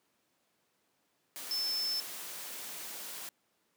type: tone in noise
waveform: sine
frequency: 5280 Hz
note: E8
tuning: 2 cents sharp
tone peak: -31 dBFS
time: 1.51-2 s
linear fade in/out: 0 ms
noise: white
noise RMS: -43 dBFS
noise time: 1.36-3.29 s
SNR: +9 dB
effects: pink hiss -75 dBFS RMS until 3.76 s + high-pass 200 Hz 12 dB/octave